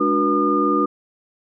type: tone cluster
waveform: sine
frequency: 208 / 293.5 / 367.1 / 481.5 / 1214 Hz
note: G#3 / D4 / F#4 / B4 / D#6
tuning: +3 / -1 / -14 / -44 / -43 cents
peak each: -26 / -20 / -23 / -25 / -19 dBFS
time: 0-0.86 s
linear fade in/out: 10 ms
effects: none